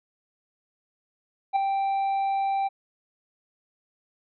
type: tone with ADSR envelope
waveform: triangle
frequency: 784 Hz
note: G5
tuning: in tune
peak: -15 dBFS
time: 1.53-2.69 s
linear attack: 31 ms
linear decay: 6 ms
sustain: -6 dB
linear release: 23 ms
effects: resampled to 11025 Hz